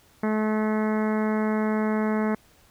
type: harmonic tone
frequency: 215.6 Hz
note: A3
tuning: 35 cents flat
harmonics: 1 / 2 / 3 / 4 / 5 / 6 / 7 / 8 / 9 / 10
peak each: -23 / -29 / -33 / -35 / -37 / -39 / -40 / -41 / -42 / -43 dBFS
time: 0.23-2.35 s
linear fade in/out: 5 ms
effects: pink hiss -58 dBFS RMS until 2.7 s